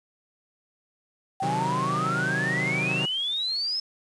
sine exponential sweep, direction up, 760 to 5274 Hz, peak -25 dBFS, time 1.4-3.8 s, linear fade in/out 5 ms
sawtooth chord, C diminished, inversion none, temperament equal, 130.81 / 155.56 / 185 Hz, C3 / Eb3 / Gb3, 0 / 0 / 0 cents, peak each -28 dBFS, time 1.42-3.06 s, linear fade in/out 10 ms
effects resampled to 22050 Hz + 8-bit

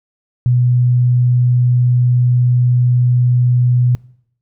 sine tone, 123.47 Hz, B2, in tune, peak -9 dBFS, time 0.46-3.95 s, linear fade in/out 0 ms, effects noise-tail reverb RT60 0.7 s tail -24 dB re dry

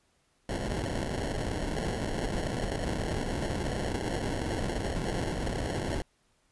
pink noise with sample-and-hold, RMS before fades -32 dBFS, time 0.49-6.02 s, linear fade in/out 2 ms, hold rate 1225 Hz, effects pink hiss -70 dBFS RMS until 6.51 s + resampled to 24000 Hz

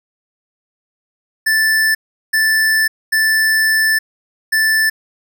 square tone bursts at uneven times, 1760 Hz, A6, in tune, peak -12 dBFS, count 4, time 1.46-1.95 / 2.33-2.88 / 3.12-3.99 / 4.52-4.9 s, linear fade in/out 10 ms, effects none

